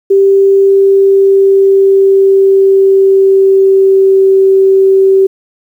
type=tone with pitch glide; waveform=sine; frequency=392 to 385.7 Hz; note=G4 to G4; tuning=0 to -28 cents; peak=-3 dBFS; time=0.1-5.27 s; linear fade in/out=10 ms; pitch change=-28 cents; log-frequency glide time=0.67-4.27 s; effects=7-bit